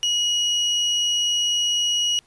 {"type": "tone", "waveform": "35% pulse", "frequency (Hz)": 2904, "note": "F#7", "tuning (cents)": -33, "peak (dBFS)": -17, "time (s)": [0.03, 2.19], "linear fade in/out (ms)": 0, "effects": ["pink hiss -59 dBFS RMS until 2.26 s", "resampled to 24000 Hz"]}